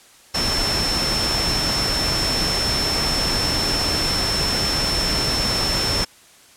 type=tone in noise; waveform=sine; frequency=5360 Hz; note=E8; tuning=28 cents sharp; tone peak=-21 dBFS; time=0.34-6.05 s; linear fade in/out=10 ms; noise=pink; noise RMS=-23 dBFS; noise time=0.34-6.05 s; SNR=-1 dB; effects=white hiss -49 dBFS RMS until 6.56 s + low-pass 10000 Hz 12 dB/octave